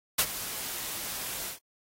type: noise with ADSR envelope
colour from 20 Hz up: white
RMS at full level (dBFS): -21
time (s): 0.18-1.59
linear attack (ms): 12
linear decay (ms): 61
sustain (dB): -15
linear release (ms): 110
effects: AAC 48 kbps